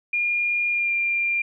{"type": "tone with pitch glide", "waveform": "sine", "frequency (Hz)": [2417, 2388], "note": ["D7", "D7"], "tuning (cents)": [49, 28], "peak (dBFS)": -20, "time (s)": [0.13, 1.42], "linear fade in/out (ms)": 5, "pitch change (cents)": -21, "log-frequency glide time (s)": [0.71, 0.93], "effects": []}